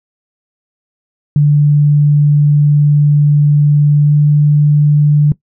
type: tone with pitch glide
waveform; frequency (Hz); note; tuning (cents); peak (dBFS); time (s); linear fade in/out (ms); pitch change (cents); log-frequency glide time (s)
sine; 146.83 to 147.85; D3 to D3; 0 to +12; -5; 1.36-5.32; 2; +12; 4.04-4.11
effects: noise-tail reverb RT60 0.1 s tail -19 dB re dry